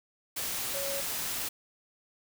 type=tone in noise; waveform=sine; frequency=554.4 Hz; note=C#5; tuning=in tune; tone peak=-35 dBFS; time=0.74-1.01 s; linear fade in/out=10 ms; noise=white; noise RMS=-34 dBFS; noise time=0.36-1.49 s; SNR=-4 dB; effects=none